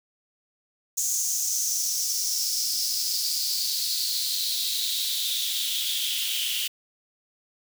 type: noise with high-pass filter sweep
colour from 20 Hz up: white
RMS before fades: -27 dBFS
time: 0.97-6.68 s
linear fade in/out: 10 ms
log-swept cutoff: 6600 to 3000 Hz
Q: 5.5
effects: none